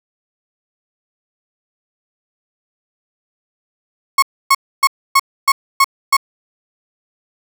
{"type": "tone bursts", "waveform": "35% pulse", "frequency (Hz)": 1095, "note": "C#6", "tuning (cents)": -22, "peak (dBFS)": -6, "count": 7, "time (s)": [4.18, 6.168], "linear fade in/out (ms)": 5, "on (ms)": 44, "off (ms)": 280, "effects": []}